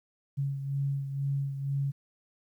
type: beating tone pair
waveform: sine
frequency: 138.59 / 140.69 Hz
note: C#3 / C#3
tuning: 0 / +26 cents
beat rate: 2.1 Hz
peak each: -29 / -37 dBFS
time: 0.37-1.92 s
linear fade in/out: 20 ms
effects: 11-bit